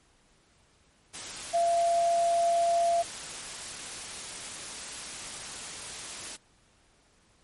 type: tone in noise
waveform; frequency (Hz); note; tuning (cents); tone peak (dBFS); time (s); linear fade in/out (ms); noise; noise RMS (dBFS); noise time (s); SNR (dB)
sine; 684; F5; -36; -22; 1.53-3.03; 20; white; -39; 1.13-6.37; +14
effects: pink hiss -64 dBFS RMS until 7.43 s + MP3 48 kbps